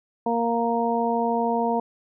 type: harmonic tone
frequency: 233.1 Hz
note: A#3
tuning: in tune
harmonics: 1 / 2 / 3 / 4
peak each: -26 / -26 / -26 / -26 dBFS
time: 0.26-1.8 s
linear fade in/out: 5 ms
effects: none

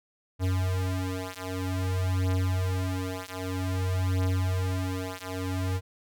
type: beating tone pair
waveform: square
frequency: 92.5 / 93.02 Hz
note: F#2 / F#2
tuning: 0 / +10 cents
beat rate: 0.52 Hz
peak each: -30 dBFS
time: 0.39-5.81 s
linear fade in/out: 50 ms
effects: none

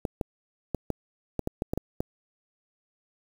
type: clicks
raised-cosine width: 2 ms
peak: -14 dBFS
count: 10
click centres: 0.052 / 0.212 / 0.747 / 0.903 / 1.393 / 1.474 / 1.621 / 1.735 / 1.776 / 2.005 s
effects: 7-bit

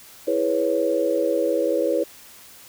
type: chord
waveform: sine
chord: C# minor seventh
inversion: first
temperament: equal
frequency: 329.6 / 415.3 / 493.9 / 554.4 Hz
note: E4 / G#4 / B4 / C#5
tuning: 0 / 0 / 0 / 0 cents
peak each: -25 / -27 / -23 / -23 dBFS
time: 0.27-2.04 s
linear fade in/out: 10 ms
effects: white hiss -46 dBFS RMS until 2.68 s

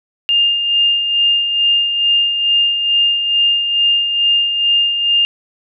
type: tone with tremolo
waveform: sine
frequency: 2812 Hz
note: F7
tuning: 11 cents sharp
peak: -9 dBFS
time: 0.29-5.25 s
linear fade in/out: 0 ms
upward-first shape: sine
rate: 2.3 Hz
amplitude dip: 50%
effects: none

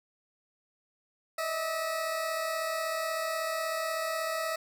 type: tone pair together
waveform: 20% pulse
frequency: 610 / 646.3 Hz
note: D#5 / E5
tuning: -34 / -34 cents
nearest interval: minor second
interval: 100 cents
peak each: -34 / -26 dBFS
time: 1.38-4.56 s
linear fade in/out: 5 ms
effects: none

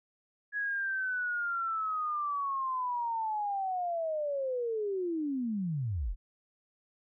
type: linear sweep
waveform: sine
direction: down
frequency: 1680 to 30.39 Hz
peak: -30 dBFS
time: 0.52-6.16 s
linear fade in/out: 50 ms
effects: none

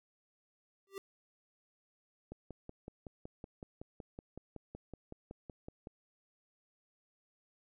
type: tone with exponential growth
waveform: square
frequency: 392 Hz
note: G4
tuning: in tune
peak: -38 dBFS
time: 0.87-0.98 s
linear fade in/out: 1 ms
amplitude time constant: 22 ms
type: click train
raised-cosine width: 2 ms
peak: -32 dBFS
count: 20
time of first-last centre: 2.32-5.871 s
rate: 5.35 Hz
effects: none

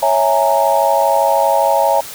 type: chord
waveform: sine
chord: A# half-diminished seventh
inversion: first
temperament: equal with one note detuned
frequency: 554.4 / 659.3 / 830.6 / 923.2 Hz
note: C#5 / E5 / G#5 / A#5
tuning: 0 / 0 / 0 / -17 cents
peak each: -16 dBFS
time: 0.02-2.01 s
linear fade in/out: 10 ms
effects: white hiss -31 dBFS RMS until 2.14 s

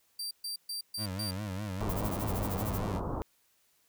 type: tone bursts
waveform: sawtooth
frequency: 4699 Hz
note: D8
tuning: in tune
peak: -32 dBFS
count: 5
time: 0.19-1.31 s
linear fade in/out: 5 ms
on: 120 ms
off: 130 ms
type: tone with vibrato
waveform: 25% pulse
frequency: 99.2 Hz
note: G2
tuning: 21 cents sharp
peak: -31 dBFS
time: 0.97-3.01 s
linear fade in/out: 50 ms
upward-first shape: sine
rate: 4.9 Hz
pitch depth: 140 cents each way
type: low-pass noise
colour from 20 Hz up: pink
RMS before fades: -35 dBFS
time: 1.81-3.22 s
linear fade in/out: 0 ms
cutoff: 1200 Hz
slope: 48 dB/octave
type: noise with tremolo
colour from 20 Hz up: violet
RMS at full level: -39 dBFS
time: 1.89-2.8 s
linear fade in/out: 5 ms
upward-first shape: sine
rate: 13 Hz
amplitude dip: 95%
effects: white hiss -70 dBFS RMS until 3.88 s

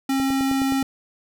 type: tone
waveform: square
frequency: 269.5 Hz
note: C#4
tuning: 49 cents flat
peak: -20 dBFS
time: 0.09-0.83 s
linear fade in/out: 5 ms
type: click train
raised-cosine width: 2 ms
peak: -19 dBFS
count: 7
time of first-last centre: 0.2-0.827 s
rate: 9.57 Hz
effects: none

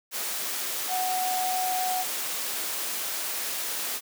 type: tone in noise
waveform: sine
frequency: 740 Hz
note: F#5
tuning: in tune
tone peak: -26 dBFS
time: 0.88-2.05 s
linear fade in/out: 50 ms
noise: white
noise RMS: -31 dBFS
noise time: 0.11-4.01 s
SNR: +2 dB
effects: high-pass 300 Hz 12 dB/octave

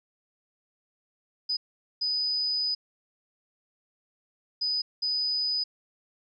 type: tone bursts at uneven times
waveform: sine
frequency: 4985 Hz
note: D#8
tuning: 2 cents sharp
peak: -25 dBFS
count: 4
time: 1.49-1.57 / 2.01-2.75 / 4.61-4.82 / 5.02-5.64 s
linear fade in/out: 10 ms
effects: none

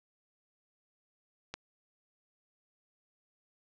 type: click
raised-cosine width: 0.2 ms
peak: -21 dBFS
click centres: 1.54 s
effects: low-pass 7000 Hz 12 dB/octave

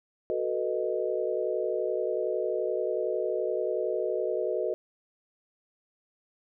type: chord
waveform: sine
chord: B dominant seventh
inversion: second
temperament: equal with one note detuned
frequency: 370 / 440 / 491.3 / 622.3 Hz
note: F#4 / A4 / B4 / D#5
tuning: 0 / 0 / -9 / 0 cents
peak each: -32 dBFS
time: 0.3-4.74 s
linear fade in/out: 0 ms
effects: none

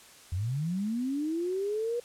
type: linear sweep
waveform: sine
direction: up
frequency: 81.3 to 485.6 Hz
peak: -28 dBFS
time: 0.32-2 s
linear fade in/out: 5 ms
effects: white hiss -53 dBFS RMS until 2.04 s + low-pass 10000 Hz 12 dB/octave

